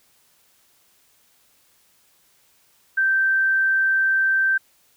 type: tone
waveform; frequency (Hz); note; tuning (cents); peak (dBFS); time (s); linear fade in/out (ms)
sine; 1560; G6; -9; -16; 2.97-4.58; 10
effects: white hiss -60 dBFS RMS until 4.96 s